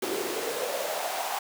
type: noise with high-pass filter sweep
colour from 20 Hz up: pink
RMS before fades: -31 dBFS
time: 0.02-1.39 s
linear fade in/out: 5 ms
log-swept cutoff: 330 to 830 Hz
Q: 4.7
effects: none